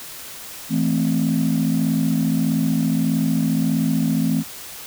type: chord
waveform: sine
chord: A minor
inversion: second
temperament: equal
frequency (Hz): 164.81 / 220 / 261.6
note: E3 / A3 / C4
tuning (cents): 0 / 0 / 0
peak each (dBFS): -20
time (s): 0.69-4.44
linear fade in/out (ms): 50
effects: tanh soft clip ceiling -11 dBFS + white hiss -36 dBFS RMS until 4.86 s